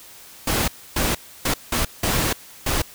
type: noise bursts at uneven times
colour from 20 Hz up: pink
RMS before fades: -21 dBFS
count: 6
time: 0.47-0.68 / 0.96-1.15 / 1.45-1.54 / 1.72-1.85 / 2.03-2.33 / 2.66-2.82 s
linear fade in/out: 5 ms
effects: white hiss -44 dBFS RMS until 2.94 s